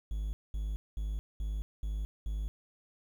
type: tone bursts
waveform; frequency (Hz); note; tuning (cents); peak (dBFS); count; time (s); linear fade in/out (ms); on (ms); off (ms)
triangle; 51.91; G#1; 0; -30; 6; 0.11-2.48; 0; 220; 210
effects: 10-bit